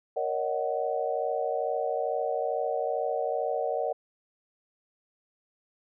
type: chord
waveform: sine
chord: D# minor seventh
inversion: second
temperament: just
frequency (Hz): 466.7 / 560 / 622.3 / 746.7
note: A#4 / C#5 / D#5 / F#5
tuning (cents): +2 / +18 / 0 / +16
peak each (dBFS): -32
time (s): 0.16-3.93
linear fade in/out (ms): 10
effects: none